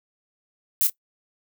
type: noise with echo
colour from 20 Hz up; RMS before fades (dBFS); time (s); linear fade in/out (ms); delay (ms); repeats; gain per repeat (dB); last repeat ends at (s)
violet; -20; 0.81-0.87; 0; 27; 1; -9; 0.897
effects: noise-tail reverb RT60 0.1 s tail -18 dB re dry